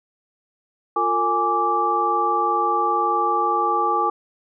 sine tone cluster, 351.2 / 453.1 / 829 / 1168 Hz, F4 / A#4 / G#5 / D6, +10 / -49 / -3 / -10 cents, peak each -27 / -27 / -22 / -20 dBFS, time 0.96-4.1 s, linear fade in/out 5 ms, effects none

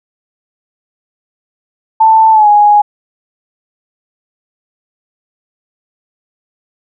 sine tone with pitch glide, 885 to 830.5 Hz, A5 to G#5, +10 to 0 cents, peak -3 dBFS, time 2-2.82 s, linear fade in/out 10 ms, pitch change -110 cents, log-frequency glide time 2.32-2.48 s, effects none

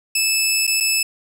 15% pulse tone with dropouts, 2617 Hz, E7, 13 cents flat, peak -9 dBFS, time 0.15-1.03 s, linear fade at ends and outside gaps 5 ms, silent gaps 0.669-0.675 / 0.803-0.806 s, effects 8-bit

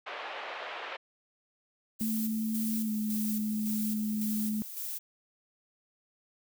pink band-pass noise, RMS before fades -40 dBFS, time 0.06-0.97 s, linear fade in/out 10 ms, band 530 to 3200 Hz, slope 24 dB/octave
violet noise with tremolo, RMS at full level -37 dBFS, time 1.99-4.99 s, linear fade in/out 20 ms, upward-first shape square, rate 1.8 Hz, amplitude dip 50%
sine tone with pitch glide, 220 to 214.1 Hz, A3 to A3, 0 to -47 cents, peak -29 dBFS, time 2.01-4.62 s, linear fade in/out 0 ms, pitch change -47 cents, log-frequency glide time 2.84-2.92 s
effects none

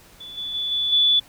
sine tone with level steps, 3458 Hz, A7, 31 cents flat, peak -35 / -27 / -23 / -20 / -14 dBFS, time 0.2-1.2 s, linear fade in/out 10 ms, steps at 0.37 / 0.54 / 0.71 / 0.92 s, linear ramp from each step 10 ms, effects pink hiss -50 dBFS RMS until 1.28 s

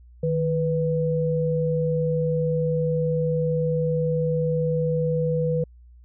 sine tone pair together, 155.44 / 493.5 Hz, D#3 / B4, -1 / -1 cents, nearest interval octave + minor sixth, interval 2000 cents, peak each -23 / -23 dBFS, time 0.23-5.64 s, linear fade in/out 5 ms, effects added 60 Hz sine -46 dBFS peak until 6.04 s

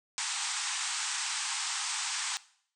white band-pass noise, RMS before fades -34 dBFS, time 0.18-2.37 s, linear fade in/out 0 ms, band 780 to 8800 Hz, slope 96 dB/octave, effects noise-tail reverb RT60 0.6 s tail -19 dB re dry

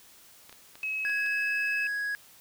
clicks, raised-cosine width 0.2 ms, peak -30 dBFS, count 6, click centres 0.495 / 0.527 / 0.755 / 0.833 / 1.096 / 1.263 s
sine tone with pitch glide, 2566 to 2585 Hz, E7 to E7, -47 to -34 cents, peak -29 dBFS, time 0.83-1.87 s, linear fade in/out 2 ms, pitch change +13 cents, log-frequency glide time 0.97-1.48 s
triangle tone, 1662 Hz, G#6, 1 cent sharp, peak -27 dBFS, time 1.05-2.15 s, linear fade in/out 0 ms
effects white hiss -55 dBFS RMS until 2.4 s

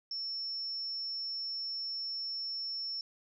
sine tone, 5400 Hz, E8, 41 cents sharp, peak -35 dBFS, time 0.11-3.01 s, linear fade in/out 2 ms, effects none

